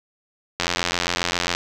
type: click train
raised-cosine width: 0.2 ms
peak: -3 dBFS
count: 84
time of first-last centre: 0.6-1.55 s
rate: 87.4 Hz
effects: none